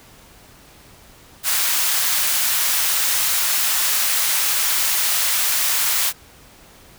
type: high-pass noise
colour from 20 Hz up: white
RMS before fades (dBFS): -19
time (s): 1.43-6.13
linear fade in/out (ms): 50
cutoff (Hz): 930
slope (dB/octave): 12
effects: pink hiss -47 dBFS RMS until 6.98 s